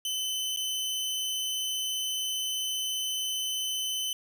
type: tone with dropouts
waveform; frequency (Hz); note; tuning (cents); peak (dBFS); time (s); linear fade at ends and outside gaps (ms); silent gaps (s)
sawtooth; 3041; F#7; +47; -26; 0.05-4.13; 2; 0.563-0.571
effects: none